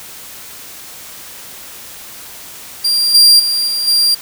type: tone with level steps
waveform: 40% pulse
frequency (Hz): 4760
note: D8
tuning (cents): +22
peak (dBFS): -10 / -3 / -12 / -14 / -8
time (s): 2.84-4.15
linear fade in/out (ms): 10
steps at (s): 3.14 / 3.39 / 3.67 / 3.87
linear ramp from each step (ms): 10
effects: white hiss -33 dBFS RMS until 4.21 s